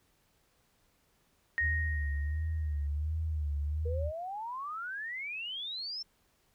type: tone with exponential decay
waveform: sine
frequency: 1864.7 Hz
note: A#6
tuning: in tune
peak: -26 dBFS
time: 1.58-2.87 s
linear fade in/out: 0 ms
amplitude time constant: 280 ms
type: tone with vibrato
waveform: sine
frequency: 76 Hz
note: D#2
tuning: 40 cents flat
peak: -30 dBFS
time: 1.6-4.12 s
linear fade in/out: 50 ms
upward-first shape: sine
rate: 1.4 Hz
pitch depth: 91 cents each way
type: exponential sweep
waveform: sine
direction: up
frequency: 463.9 to 5440 Hz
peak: -36 dBFS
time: 3.85-6.03 s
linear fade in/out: 10 ms
effects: pink hiss -71 dBFS RMS until 6.54 s